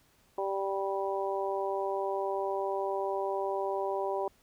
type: harmonic tone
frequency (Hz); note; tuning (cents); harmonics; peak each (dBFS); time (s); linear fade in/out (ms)
195.4; G3; -5; 2 / 3 / 4 / 5; -33 / -35 / -36 / -37; 0.38-4.28; 2
effects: pink hiss -66 dBFS RMS until 4.42 s